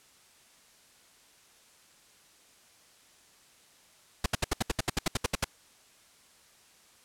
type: noise bursts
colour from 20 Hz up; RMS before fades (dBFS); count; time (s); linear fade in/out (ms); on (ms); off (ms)
pink; -26; 14; 4.24-5.444; 5; 21; 70
effects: white hiss -60 dBFS RMS until 7.04 s + low-pass 10000 Hz 12 dB/octave